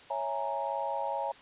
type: chord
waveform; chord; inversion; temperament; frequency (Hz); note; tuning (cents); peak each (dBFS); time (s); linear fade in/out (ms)
sine; A# half-diminished seventh; first; equal; 554.4 / 659.3 / 830.6 / 932.3; C#5 / E5 / G#5 / A#5; 0 / 0 / 0 / 0; -36 / -38 / -35 / -35; 0.1-1.32; 5
effects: white hiss -53 dBFS RMS until 1.41 s + resampled to 8000 Hz